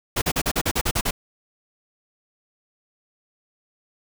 pink noise bursts, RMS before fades -22 dBFS, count 10, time 0.16-1.11 s, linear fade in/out 10 ms, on 59 ms, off 40 ms, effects none

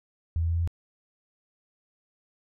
sine tone with pitch steps, 82.41 / 83.08 / 83.75 / 84.43 / 85.12 Hz, E2 / E2 / E2 / E2 / F2, 0 / +14 / +28 / +42 / -44 cents, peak -23 dBFS, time 0.36-0.675 s, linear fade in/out 0 ms, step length 63 ms, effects none

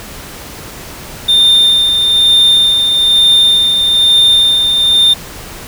triangle tone with tremolo, 3613 Hz, A7, 45 cents sharp, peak -3 dBFS, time 1.28-5.14 s, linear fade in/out 10 ms, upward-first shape sine, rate 1.1 Hz, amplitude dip 40%, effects pink hiss -29 dBFS RMS until 5.67 s

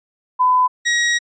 sine / sawtooth tone pair in turn, 1006 / 1899.1 Hz, B5 / A#6, +32 / +32 cents, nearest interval major seventh, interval 1100 cents, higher second, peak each -11 dBFS, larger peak neither, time 0.39-0.68 / 0.85-1.19 s, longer second, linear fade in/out 20 ms, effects resampled to 16000 Hz

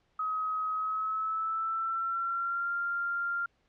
sine tone with pitch glide, 1269 to 1391.9 Hz, D#6 to F6, +34 to -6 cents, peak -29 dBFS, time 0.19-3.46 s, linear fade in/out 5 ms, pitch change +160 cents, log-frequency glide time 0.74-2.72 s, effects pink hiss -72 dBFS RMS until 3.68 s + low-pass 4000 Hz 12 dB/octave

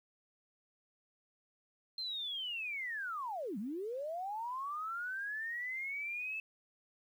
sine linear two-way sweep, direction down then up, 4186 to 185.5 to 2636 Hz, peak -37 dBFS, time 1.98-6.4 s, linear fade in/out 2 ms, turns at 3.58 s, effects 11-bit

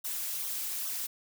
blue noise with flanger, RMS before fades -35 dBFS, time 0.04-1.07 s, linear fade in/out 10 ms, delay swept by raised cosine 0.41 to 5.21 ms, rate 2.4 Hz, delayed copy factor -0.7, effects none

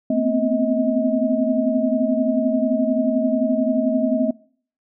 sine tone cluster, 226.5 / 250.6 / 262 / 633 Hz, A#3 / B3 / C4 / D#5, -50 / +25 / +2 / +30 cents, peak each -22 dBFS, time 0.1-4.31 s, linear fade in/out 5 ms, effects noise-tail reverb RT60 0.5 s tail -22 dB re dry

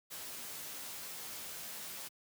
white noise with comb filter, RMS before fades -45 dBFS, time 0.1-2.09 s, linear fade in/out 20 ms, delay 13 ms, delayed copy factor +0.55, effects high-pass 100 Hz 12 dB/octave

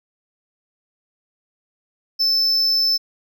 triangle tone, 5274 Hz, E8, in tune, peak -14 dBFS, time 2.19-2.98 s, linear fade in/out 20 ms, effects none

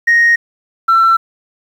sine tone pair in turn, 1868 / 1343.7 Hz, A#6 / E6, +3 / +33 cents, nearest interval tritone, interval 570 cents, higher first, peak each -5 dBFS, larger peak neither, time 0.07-0.36 / 0.88-1.17 s, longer neither, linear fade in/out 10 ms, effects tanh soft clip ceiling -4 dBFS + 7-bit

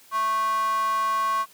square tone with high-pass filter, 220 Hz, A3, in tune, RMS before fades -24 dBFS, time 0.11-1.46 s, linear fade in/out 50 ms, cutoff 1100 Hz, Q 8, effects white hiss -53 dBFS RMS until 1.53 s + high-pass 100 Hz 12 dB/octave

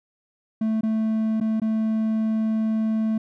triangle tone with dropouts, 220 Hz, A3, in tune, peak -18 dBFS, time 0.61-3.18 s, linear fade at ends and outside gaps 5 ms, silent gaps 0.81-0.832 / 1.402-1.41 / 1.6-1.617 s, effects none

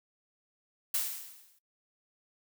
blue noise with exponential decay, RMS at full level -28 dBFS, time 0.94-1.59 s, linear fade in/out 5 ms, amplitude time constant 140 ms, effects noise-tail reverb RT60 0.1 s tail -20 dB re dry

